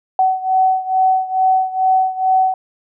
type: beating tone pair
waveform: sine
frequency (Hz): 753 / 755.3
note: F#5 / F#5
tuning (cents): +30 / +35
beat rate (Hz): 2.3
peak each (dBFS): -14 / -17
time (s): 0.19-2.54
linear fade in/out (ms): 2
effects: none